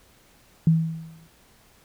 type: tone with exponential decay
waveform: sine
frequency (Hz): 162.3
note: E3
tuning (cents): -27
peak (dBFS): -12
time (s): 0.67-1.27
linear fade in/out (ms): 2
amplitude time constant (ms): 130
effects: pink hiss -57 dBFS RMS until 1.84 s